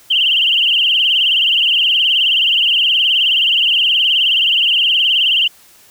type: tone with vibrato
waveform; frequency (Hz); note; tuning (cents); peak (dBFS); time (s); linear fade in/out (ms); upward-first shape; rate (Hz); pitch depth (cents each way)
sine; 2963; F#7; +2; -10; 0.1-5.48; 10; triangle; 19; 150
effects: white hiss -46 dBFS RMS until 5.9 s